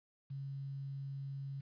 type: tone with quantisation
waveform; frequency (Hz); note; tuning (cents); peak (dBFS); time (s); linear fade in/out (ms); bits
sine; 137.6; C#3; -12; -40; 0.3-1.61; 10; 11
effects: resampled to 11025 Hz